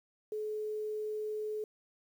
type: tone with quantisation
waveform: sine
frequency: 427.3 Hz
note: G#4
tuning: 49 cents sharp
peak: -34 dBFS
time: 0.32-1.64 s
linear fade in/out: 2 ms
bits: 10
effects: none